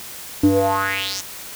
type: tone with band-pass filter sweep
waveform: square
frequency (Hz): 97.2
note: G2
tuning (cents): -14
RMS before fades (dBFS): -19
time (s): 0.43-1.21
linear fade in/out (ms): 5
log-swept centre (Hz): 270 to 6600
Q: 4.2
effects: white hiss -35 dBFS RMS until 1.55 s